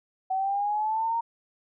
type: linear sweep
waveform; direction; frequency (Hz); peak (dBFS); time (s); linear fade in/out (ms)
sine; up; 751 to 932.3; -24; 0.3-1.21; 10
effects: none